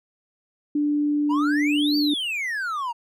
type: tone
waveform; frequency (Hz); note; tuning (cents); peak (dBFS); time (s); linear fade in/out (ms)
sine; 294.1; D4; +3; -19; 0.75-2.14; 5
type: exponential two-way sweep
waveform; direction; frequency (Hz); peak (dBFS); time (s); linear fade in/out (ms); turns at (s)
triangle; up then down; 908 to 4699 to 908; -23; 1.29-2.93; 20; 1.97
effects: none